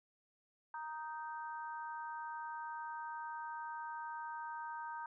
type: harmonic tone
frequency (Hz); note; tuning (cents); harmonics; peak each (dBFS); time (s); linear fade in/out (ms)
311.1; D#4; 0; 3 / 4 / 5; -43 / -50 / -49; 0.74-5.06; 2
effects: none